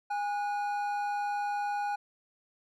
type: tone pair together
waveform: triangle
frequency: 820 / 1462.1 Hz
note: G#5 / F#6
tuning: -22 / -21 cents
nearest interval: minor seventh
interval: 1001 cents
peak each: -28 / -38 dBFS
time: 0.1-1.96 s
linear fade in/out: 10 ms
effects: none